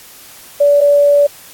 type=tone pair in turn; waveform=sine; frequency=576 / 576 Hz; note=D5 / D5; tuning=-34 / -34 cents; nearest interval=unison; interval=0 cents; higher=neither; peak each=-6 dBFS; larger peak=neither; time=0.6-0.81 / 0.81-1.27 s; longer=second; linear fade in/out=10 ms; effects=white hiss -38 dBFS RMS until 1.53 s + AAC 64 kbps